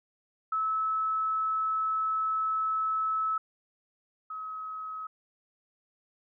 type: tone pair in turn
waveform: sine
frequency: 1300 / 1278.4 Hz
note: E6 / D#6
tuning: -24 / +47 cents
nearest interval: unison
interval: 29 cents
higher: first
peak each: -26 / -35 dBFS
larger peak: first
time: 0.52-3.38 / 4.3-5.07 s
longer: first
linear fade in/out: 5 ms
effects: none